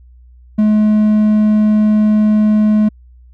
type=tone; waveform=triangle; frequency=213 Hz; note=G#3; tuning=44 cents sharp; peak=-6 dBFS; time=0.58-2.89 s; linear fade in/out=10 ms; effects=added 61 Hz sine -39 dBFS peak until 3.33 s